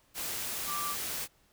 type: tone in noise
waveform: sine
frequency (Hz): 1174.7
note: D6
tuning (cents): 0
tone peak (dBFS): -34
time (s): 0.66-0.96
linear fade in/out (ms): 50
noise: white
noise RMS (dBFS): -36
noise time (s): 0.14-1.28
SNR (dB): -1
effects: pink hiss -67 dBFS RMS until 1.52 s